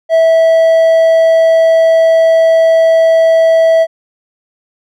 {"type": "tone", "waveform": "triangle", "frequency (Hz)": 653, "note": "E5", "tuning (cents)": -17, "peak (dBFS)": -3, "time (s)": [0.09, 3.87], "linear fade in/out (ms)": 50, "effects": []}